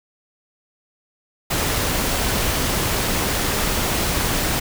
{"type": "noise", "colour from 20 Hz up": "pink", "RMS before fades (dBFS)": -21, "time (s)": [1.5, 4.6], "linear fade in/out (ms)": 10, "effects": []}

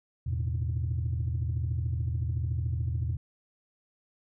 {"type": "chord", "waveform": "sine", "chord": "E suspended fourth", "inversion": "none", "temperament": "just", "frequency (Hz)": [82.41, 109.88, 123.61], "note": ["E2", "A2", "B2"], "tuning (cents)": [0, -2, 2], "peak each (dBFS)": [-29, -32, -31], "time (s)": [0.26, 3.17], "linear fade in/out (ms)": 10, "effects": ["tanh soft clip ceiling -22 dBFS"]}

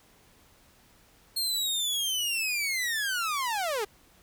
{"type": "linear sweep", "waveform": "sawtooth", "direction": "down", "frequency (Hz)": [4264, 387.3], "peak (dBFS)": -24, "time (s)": [1.36, 3.85], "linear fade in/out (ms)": 10, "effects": ["pink hiss -60 dBFS RMS until 4.22 s"]}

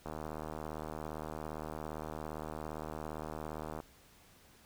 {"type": "click train", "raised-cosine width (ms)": 1, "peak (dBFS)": -27, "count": 291, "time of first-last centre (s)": [0.06, 3.802], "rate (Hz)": 77.5, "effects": ["pink hiss -62 dBFS RMS until 4.65 s"]}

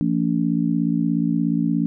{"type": "harmonic tone", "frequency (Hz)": 56.9, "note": "A#1", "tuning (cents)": -41, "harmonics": [3, 4, 5], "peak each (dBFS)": [-22, -22, -22], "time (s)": [0.01, 1.86], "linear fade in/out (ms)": 0, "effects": []}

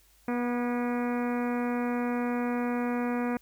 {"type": "harmonic tone with a mistuned harmonic", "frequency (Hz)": 242.8, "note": "B3", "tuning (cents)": -29, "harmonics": [1, 2, 3, 4, 5, 6, 7, 8, 9, 10], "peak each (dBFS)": [-28, -34, -38, -40, -42, -44, -45, -46, -47, -48], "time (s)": [0.28, 3.37], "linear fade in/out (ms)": 2, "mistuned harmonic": 7, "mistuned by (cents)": -40, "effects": ["added 50 Hz sine -63 dBFS peak until 3.41 s", "white hiss -63 dBFS RMS until 3.41 s"]}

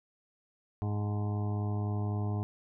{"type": "harmonic tone with a mistuned harmonic", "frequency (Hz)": 103.83, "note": "G#2", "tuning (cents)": 0, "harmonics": [1, 2, 3, 4, 6, 7, 8, 9, 10], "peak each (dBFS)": [-30, -39, -43, -44, -50, -46, -51, -52, -51], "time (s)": [0.82, 2.43], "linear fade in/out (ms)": 0, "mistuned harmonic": 9, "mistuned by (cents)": -61, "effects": []}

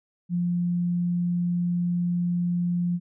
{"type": "tone", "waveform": "sine", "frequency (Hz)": 175.1, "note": "F3", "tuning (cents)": 5, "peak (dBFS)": -22, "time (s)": [0.29, 3], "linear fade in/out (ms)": 50, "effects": []}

